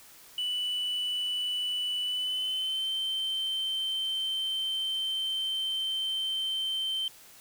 sine tone with pitch glide, 2972 to 3107 Hz, F#7 to G7, +7 to -16 cents, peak -26 dBFS, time 0.38-7.08 s, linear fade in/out 2 ms, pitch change +77 cents, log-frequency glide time 2.03-2.92 s, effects tanh soft clip ceiling -27 dBFS + white hiss -53 dBFS RMS until 7.4 s

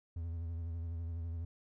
triangle tone with vibrato, 83.5 Hz, E2, 23 cents sharp, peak -35 dBFS, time 0.16-1.45 s, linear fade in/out 5 ms, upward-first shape sine, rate 12 Hz, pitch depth 49 cents each way, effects none

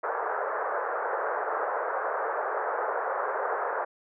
pink band-pass noise, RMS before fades -30 dBFS, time 0.03-3.85 s, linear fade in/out 10 ms, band 440 to 1600 Hz, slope 48 dB/octave, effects none

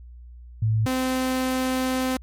sine / sawtooth tone pair in turn, 110 / 258.3 Hz, A2 / C4, 0 / -22 cents, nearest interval octave + minor third, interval 1478 cents, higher second, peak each -18 dBFS, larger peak neither, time 0.62-0.86 / 0.86-2.17 s, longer second, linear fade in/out 5 ms, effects added 60 Hz sine -40 dBFS peak until 2.22 s + MP3 64 kbps

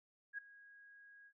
sine tone with ADSR envelope, 1646 Hz, G#6, 16 cents flat, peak -39 dBFS, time 0.33-1.33 s, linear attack 51 ms, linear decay 8 ms, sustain -19 dB, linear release 66 ms, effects none

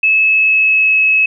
sine tone with pitch glide, 2597 to 2578 Hz, E7 to E7, -26 to -39 cents, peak -8 dBFS, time 0.03-1.26 s, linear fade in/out 5 ms, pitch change -13 cents, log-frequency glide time 0.15-0.96 s, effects none

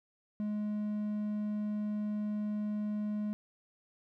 triangle tone, 210 Hz, G#3, 19 cents sharp, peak -30 dBFS, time 0.4-3.33 s, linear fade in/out 0 ms, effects none

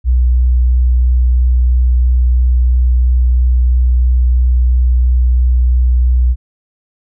sine tone with vibrato, 61.74 Hz, B1, in tune, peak -7 dBFS, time 0.04-6.36 s, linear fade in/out 50 ms, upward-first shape triangle, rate 3 Hz, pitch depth 11 cents each way, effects none

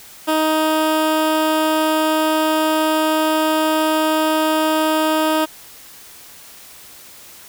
15% pulse tone with notch filter, 313 Hz, D#4, 10 cents sharp, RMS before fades -17 dBFS, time 0.27-5.46 s, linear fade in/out 20 ms, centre 6100 Hz, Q 1.8, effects white hiss -41 dBFS RMS until 7.48 s

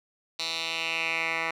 10% pulse tone with band-pass filter sweep, 164.1 Hz, E3, 8 cents flat, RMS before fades -30 dBFS, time 0.39-1.51 s, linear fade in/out 5 ms, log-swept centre 4100 to 1800 Hz, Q 3.2, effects none

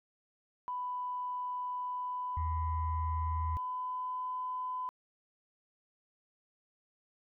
sine tone with pitch glide, 994 to 1008.5 Hz, B5 to B5, +11 to +36 cents, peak -34 dBFS, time 0.68-4.89 s, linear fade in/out 0 ms, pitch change +25 cents, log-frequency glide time 1.76-4.31 s
sine tone, 80.5 Hz, E2, 41 cents flat, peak -31 dBFS, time 2.37-3.57 s, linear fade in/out 0 ms
effects tanh soft clip ceiling -25 dBFS

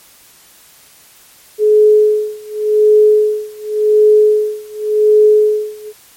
sine tone with tremolo, 425 Hz, G#4, 40 cents sharp, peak -4 dBFS, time 1.58-5.93 s, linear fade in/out 50 ms, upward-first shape sine, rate 0.89 Hz, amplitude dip 95%, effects white hiss -44 dBFS RMS until 6.16 s + MP3 64 kbps

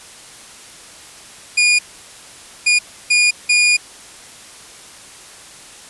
sawtooth tone bursts at uneven times, 2437 Hz, D#7, 37 cents flat, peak -7 dBFS, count 4, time 1.57-1.79 / 2.66-2.79 / 3.1-3.31 / 3.49-3.77 s, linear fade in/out 10 ms, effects white hiss -39 dBFS RMS until 5.89 s + resampled to 24000 Hz

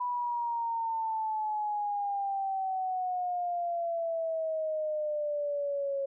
sine exponential sweep, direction down, 987.8 to 548 Hz, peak -29 dBFS, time 0-6.06 s, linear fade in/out 10 ms, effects none

